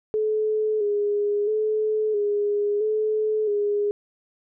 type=tone with vibrato; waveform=sine; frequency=421.2 Hz; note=G#4; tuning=24 cents sharp; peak=-20 dBFS; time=0.14-3.91 s; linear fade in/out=0 ms; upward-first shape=square; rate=0.75 Hz; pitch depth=39 cents each way; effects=none